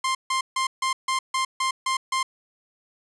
sawtooth tone bursts, 1052 Hz, C6, 9 cents sharp, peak -18 dBFS, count 9, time 0.04-2.23 s, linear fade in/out 5 ms, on 110 ms, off 150 ms, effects resampled to 24000 Hz + 8-bit

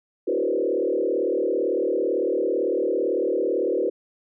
sine tone with frequency modulation, 428.6 Hz, A4, 45 cents flat, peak -20 dBFS, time 0.27-3.9 s, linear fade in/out 10 ms, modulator 37.9 Hz, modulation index 2.7, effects none

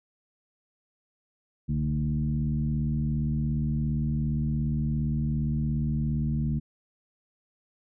sine tone with frequency modulation, 146.83 Hz, D3, in tune, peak -24 dBFS, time 1.68-6.6 s, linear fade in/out 20 ms, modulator 77.3 Hz, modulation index 1.1, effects none

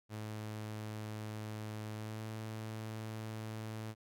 sawtooth tone with pitch glide, 107.7 to 109.84 Hz, A2 to A2, -37 to -3 cents, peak -37 dBFS, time 0.09-3.95 s, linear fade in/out 50 ms, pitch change +34 cents, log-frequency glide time 1.93-2.24 s, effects none

